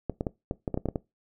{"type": "clicks", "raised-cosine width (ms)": 2, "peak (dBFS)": -15, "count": 10, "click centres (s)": [0.097, 0.209, 0.268, 0.511, 0.678, 0.743, 0.775, 0.857, 0.887, 0.958], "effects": ["noise-tail reverb RT60 0.2 s tail -20 dB re dry"]}